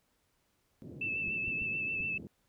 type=band-pass noise; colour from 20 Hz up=pink; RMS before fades=-47 dBFS; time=0.82-2.27 s; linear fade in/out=0 ms; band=100 to 400 Hz; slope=24 dB/octave
type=tone with vibrato; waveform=sine; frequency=2637 Hz; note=E7; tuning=in tune; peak=-32 dBFS; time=1.01-2.18 s; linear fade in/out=5 ms; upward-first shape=sine; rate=6.9 Hz; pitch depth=24 cents each way
type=clicks; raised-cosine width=5 ms; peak=-34 dBFS; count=4; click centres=1.28 / 1.481 / 1.62 / 2.005 s
effects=pink hiss -75 dBFS RMS until 2.48 s